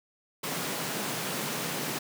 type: high-pass noise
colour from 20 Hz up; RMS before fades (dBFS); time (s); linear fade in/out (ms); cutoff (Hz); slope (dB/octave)
pink; -33; 0.43-1.99; 10; 130; 48
effects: none